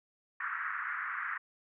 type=band-pass noise; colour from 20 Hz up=pink; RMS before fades=-37 dBFS; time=0.4-1.38 s; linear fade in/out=5 ms; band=1200 to 1900 Hz; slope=48 dB/octave; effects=none